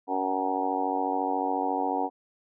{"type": "harmonic tone with a mistuned harmonic", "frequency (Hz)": 94.1, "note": "F#2", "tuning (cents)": 30, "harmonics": [3, 4, 5, 6, 7, 8, 9, 10], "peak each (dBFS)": [-32, -37, -34, -40, -40, -29, -33, -34], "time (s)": [0.07, 2.1], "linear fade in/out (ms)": 50, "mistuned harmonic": 7, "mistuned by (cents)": 27, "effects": []}